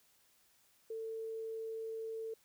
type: tone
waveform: sine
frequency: 446.9 Hz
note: A4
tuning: 27 cents sharp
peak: -39 dBFS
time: 0.9-2.34 s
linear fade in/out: 5 ms
effects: white hiss -70 dBFS RMS until 2.44 s